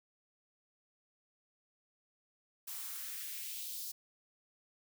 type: noise with high-pass filter sweep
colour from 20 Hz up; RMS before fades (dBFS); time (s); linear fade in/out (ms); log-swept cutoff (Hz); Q
blue; -43; 2.67-3.92; 10; 800 to 4900; 1.7
effects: none